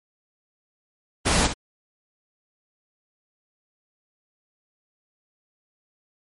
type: noise with echo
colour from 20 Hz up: pink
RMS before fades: -20 dBFS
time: 1.25-1.48 s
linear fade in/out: 20 ms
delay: 61 ms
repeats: 1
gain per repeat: -9 dB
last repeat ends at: 1.541 s
effects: MP3 48 kbps